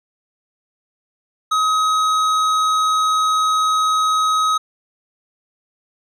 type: tone with hard clipping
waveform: sine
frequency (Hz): 1268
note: D#6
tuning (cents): +32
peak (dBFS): -16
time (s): 1.51-4.58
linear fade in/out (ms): 10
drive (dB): 11
effects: none